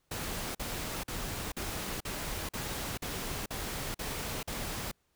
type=noise bursts; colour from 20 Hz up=pink; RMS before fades=-37 dBFS; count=10; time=0.11-4.915 s; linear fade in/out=5 ms; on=440 ms; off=45 ms; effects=pink hiss -75 dBFS RMS until 5.15 s